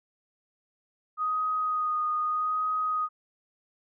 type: tone with vibrato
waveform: sine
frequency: 1244.5 Hz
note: D#6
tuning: in tune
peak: -25 dBFS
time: 1.17-3.09 s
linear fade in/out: 50 ms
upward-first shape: sine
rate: 0.8 Hz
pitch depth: 17 cents each way
effects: none